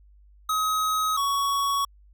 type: tone pair in turn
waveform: square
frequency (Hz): 1268 / 1118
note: D#6 / C#6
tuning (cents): +32 / +14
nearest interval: major second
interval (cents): 218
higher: first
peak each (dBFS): -23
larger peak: neither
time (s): 0.49-1.17 / 1.17-1.85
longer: neither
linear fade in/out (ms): 5
effects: added 50 Hz sine -51 dBFS peak until 2.13 s